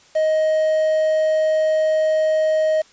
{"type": "tone with quantisation", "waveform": "triangle", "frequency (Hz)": 626, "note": "D#5", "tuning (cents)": 10, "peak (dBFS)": -13, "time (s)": [0.15, 2.82], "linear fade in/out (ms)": 10, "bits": 6, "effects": ["white hiss -51 dBFS RMS until 2.92 s", "resampled to 16000 Hz"]}